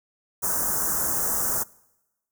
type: band-stop noise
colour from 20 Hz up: white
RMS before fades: -25 dBFS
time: 0.42-1.64 s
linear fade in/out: 20 ms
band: 1600 to 6000 Hz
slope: 48 dB/octave
effects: noise-tail reverb RT60 1.0 s tail -24 dB re dry